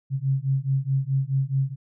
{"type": "beating tone pair", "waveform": "sine", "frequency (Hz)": [133, 137.7], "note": ["C3", "C#3"], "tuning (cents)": [29, -11], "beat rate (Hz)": 4.7, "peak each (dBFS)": -24, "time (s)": [0.1, 1.76], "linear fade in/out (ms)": 50, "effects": []}